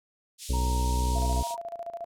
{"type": "band-pass noise", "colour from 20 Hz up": "white", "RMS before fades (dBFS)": -41, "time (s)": [0.38, 1.56], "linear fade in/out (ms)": 50, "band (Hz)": [3000, 10000], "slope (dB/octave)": 24}
{"type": "harmonic tone", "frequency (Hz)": 62, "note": "B1", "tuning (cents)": 7, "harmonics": [1, 2, 3, 4, 5, 6, 7, 8, 9], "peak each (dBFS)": [-24, -35, -42, -38, -42, -48, -41, -51, -46], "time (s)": [0.49, 1.43], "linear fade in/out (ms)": 10}
{"type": "tone with pitch glide", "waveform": "sine", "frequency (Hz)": [932.3, 945.3], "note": ["A#5", "A#5"], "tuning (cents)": [0, 24], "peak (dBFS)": -32, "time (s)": [0.53, 1.57], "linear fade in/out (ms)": 10, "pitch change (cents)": 24, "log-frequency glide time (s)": [0.82, 1.39]}
{"type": "tone with tremolo", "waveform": "sine", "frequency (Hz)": 682, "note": "F5", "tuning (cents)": -41, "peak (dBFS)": -32, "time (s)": [1.15, 2.05], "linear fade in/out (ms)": 10, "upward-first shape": "square", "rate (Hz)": 14, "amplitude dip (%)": 75}
{"effects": []}